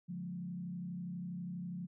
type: tone with frequency modulation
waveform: sine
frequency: 177.6 Hz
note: F3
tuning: 29 cents sharp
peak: -39 dBFS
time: 0.08-1.87 s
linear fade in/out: 20 ms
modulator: 32.3 Hz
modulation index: 0.77
effects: none